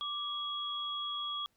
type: tone pair together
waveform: sine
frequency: 1174.7 / 3323 Hz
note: D6 / G#7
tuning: 0 / 0 cents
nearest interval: octave + tritone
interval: 1800 cents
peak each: -39 / -36 dBFS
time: 0.01-1.46 s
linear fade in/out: 0 ms
effects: pink hiss -75 dBFS RMS until 1.56 s